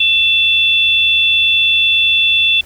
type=tone pair together; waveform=sine; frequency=2676 / 3466 Hz; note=E7 / A7; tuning=+25 / -27 cents; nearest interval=major third; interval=448 cents; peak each=-12 dBFS; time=0-2.61 s; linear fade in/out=5 ms; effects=added 74 Hz sine -41 dBFS peak until 2.65 s + pink hiss -43 dBFS RMS until 2.65 s